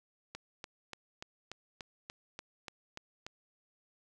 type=click train; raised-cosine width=0.2 ms; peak=-25 dBFS; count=11; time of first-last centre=0.35-3.265 s; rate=3.43 Hz; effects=none